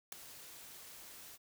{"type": "noise with ADSR envelope", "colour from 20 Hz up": "white", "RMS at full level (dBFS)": -38, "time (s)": [0.12, 1.38], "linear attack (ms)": 5, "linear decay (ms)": 4, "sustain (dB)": -15, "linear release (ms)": 36, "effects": []}